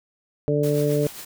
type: harmonic tone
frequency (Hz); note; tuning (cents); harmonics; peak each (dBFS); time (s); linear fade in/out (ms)
146.83; D3; 0; 1 / 2 / 3 / 4; -23 / -26 / -22 / -26; 0.48-1.07; 0
type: noise with tremolo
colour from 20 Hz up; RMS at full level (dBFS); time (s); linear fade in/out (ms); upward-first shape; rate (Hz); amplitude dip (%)
white; -36; 0.63-1.25; 5; triangle; 7.5; 55
effects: none